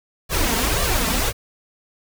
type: noise with flanger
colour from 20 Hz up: pink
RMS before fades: -20 dBFS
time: 0.29-1.33 s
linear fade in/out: 50 ms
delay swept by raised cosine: 1.7 to 4.5 ms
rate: 1.9 Hz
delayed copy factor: +1
effects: none